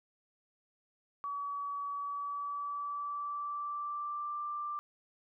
sine tone with pitch glide, 1138 to 1181.5 Hz, C#6 to D6, +45 to +10 cents, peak -35 dBFS, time 1.24-4.79 s, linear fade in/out 0 ms, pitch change +65 cents, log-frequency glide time 1.9-4.41 s, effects none

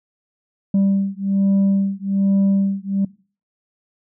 sine beating tone pair, 195.7 / 196.9 Hz, G3 / G3, -3 / +8 cents, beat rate 1.2 Hz, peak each -16 dBFS, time 0.74-3.05 s, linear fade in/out 5 ms, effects noise-tail reverb RT60 0.4 s tail -22 dB re dry + tanh soft clip ceiling -12 dBFS

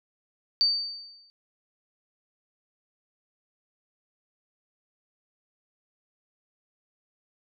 sine tone with exponential decay, 4600 Hz, D8, 37 cents flat, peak -17 dBFS, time 0.61-1.3 s, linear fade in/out 0 ms, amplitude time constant 150 ms, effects none

